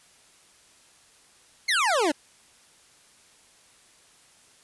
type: exponential sweep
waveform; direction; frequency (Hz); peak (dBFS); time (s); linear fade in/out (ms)
25% pulse; down; 2217 to 272.5; -17; 1.68-2.12; 10
effects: white hiss -57 dBFS RMS until 4.63 s + resampled to 24000 Hz